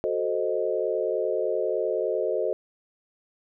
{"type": "chord", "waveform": "sine", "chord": "F# diminished seventh", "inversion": "none", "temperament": "equal", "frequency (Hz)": [370, 440, 523.3, 622.3], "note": ["F#4", "A4", "C5", "Eb5"], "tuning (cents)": [0, 0, 0, 0], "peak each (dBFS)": [-30, -28, -29, -29], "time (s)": [0.04, 2.53], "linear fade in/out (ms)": 0, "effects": []}